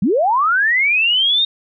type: linear sweep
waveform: sine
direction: up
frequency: 158.2 to 3729 Hz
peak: -12 dBFS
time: 0.02-1.45 s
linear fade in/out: 5 ms
effects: none